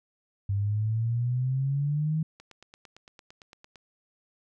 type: exponential sweep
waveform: sine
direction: up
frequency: 98 to 160 Hz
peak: -24 dBFS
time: 0.49-2.23 s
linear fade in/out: 5 ms
type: click train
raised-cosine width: 0.2 ms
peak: -31 dBFS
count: 13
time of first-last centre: 2.4-3.757 s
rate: 8.84 Hz
effects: none